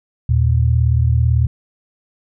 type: tone pair together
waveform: sine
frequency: 80 / 118.01 Hz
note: D#2 / A#2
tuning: +49 / +22 cents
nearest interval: perfect fifth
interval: 673 cents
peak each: -14 dBFS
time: 0.29-1.47 s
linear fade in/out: 5 ms
effects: none